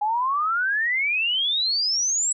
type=exponential sweep; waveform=sine; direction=up; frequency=818 to 7902 Hz; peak=-20 dBFS; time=0.01-2.33 s; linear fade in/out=10 ms; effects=none